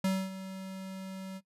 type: tone with ADSR envelope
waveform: square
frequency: 190.4 Hz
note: F#3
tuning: 50 cents sharp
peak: -26 dBFS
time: 0.04-1.41 s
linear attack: 5 ms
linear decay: 250 ms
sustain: -14 dB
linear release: 45 ms
effects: noise-tail reverb RT60 0.1 s tail -19 dB re dry + resampled to 32000 Hz